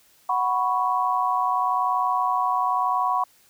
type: chord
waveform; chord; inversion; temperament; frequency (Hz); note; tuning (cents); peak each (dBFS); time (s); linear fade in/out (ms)
sine; F# suspended fourth; none; equal; 740 / 987.8 / 1108.7; F#5 / B5 / C#6; 0 / 0 / 0; -25 / -24 / -24; 0.29-3.24; 5
effects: white hiss -58 dBFS RMS until 3.49 s